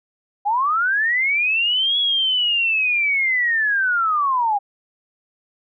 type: linear two-way sweep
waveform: sine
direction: up then down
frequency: 788 to 3376 to 788 Hz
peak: -16 dBFS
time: 0.45-4.59 s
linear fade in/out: 20 ms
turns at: 1.98 s
effects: none